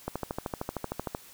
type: click train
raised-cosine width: 1 ms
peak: -17 dBFS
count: 15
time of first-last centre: 0.08-1.149 s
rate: 13.1 Hz
effects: white hiss -52 dBFS RMS until 1.33 s